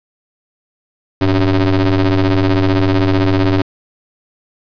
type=ring-modulated tone; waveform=30% pulse; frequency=93.6 Hz; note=F#2; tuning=20 cents sharp; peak=-5 dBFS; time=1.21-3.62 s; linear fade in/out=5 ms; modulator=195 Hz; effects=resampled to 11025 Hz + 7-bit